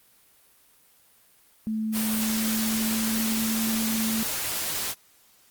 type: tone with pitch glide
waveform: sine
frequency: 218.6 to 222.5 Hz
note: A3 to A3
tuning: -11 to +20 cents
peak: -25 dBFS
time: 1.67-4.23 s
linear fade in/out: 0 ms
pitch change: +31 cents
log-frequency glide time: 1.83-3.2 s
type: noise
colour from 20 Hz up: white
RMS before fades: -29 dBFS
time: 1.92-4.95 s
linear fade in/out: 50 ms
effects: white hiss -59 dBFS RMS until 5.5 s + Opus 32 kbps